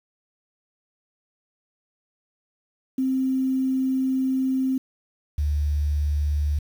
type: tone pair in turn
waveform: sine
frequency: 262.4 / 73.63 Hz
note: C4 / D2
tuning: +5 / +5 cents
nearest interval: octave + minor seventh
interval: 2200 cents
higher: first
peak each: -20 dBFS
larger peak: neither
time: 2.98-4.78 / 5.38-6.59 s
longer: first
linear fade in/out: 5 ms
effects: 8-bit